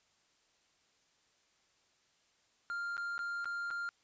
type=tone with dropouts; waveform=triangle; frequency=1396.9 Hz; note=F6; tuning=in tune; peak=-34 dBFS; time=2.7-3.89 s; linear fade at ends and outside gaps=0 ms; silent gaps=2.968-2.978 / 3.18-3.191 / 3.445-3.456 / 3.704-3.71 s; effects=white hiss -72 dBFS RMS until 4.03 s + resampled to 16000 Hz